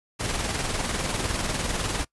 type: noise with tremolo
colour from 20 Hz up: pink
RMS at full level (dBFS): -26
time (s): 0.19-2.05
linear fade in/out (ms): 20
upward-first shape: square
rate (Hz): 20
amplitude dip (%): 40
effects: noise-tail reverb RT60 0.1 s tail -22 dB re dry + resampled to 24000 Hz